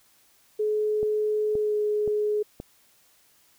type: tone with pitch glide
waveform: sine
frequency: 425.6 to 420.7 Hz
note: G#4 to G#4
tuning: +42 to +22 cents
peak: -22 dBFS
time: 0.59-2.43 s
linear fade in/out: 10 ms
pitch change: -20 cents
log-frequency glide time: 1.57-1.75 s
type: click train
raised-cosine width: 2 ms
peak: -22 dBFS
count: 4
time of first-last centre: 1.03-2.601 s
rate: 1.91 Hz
effects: white hiss -61 dBFS RMS until 3.58 s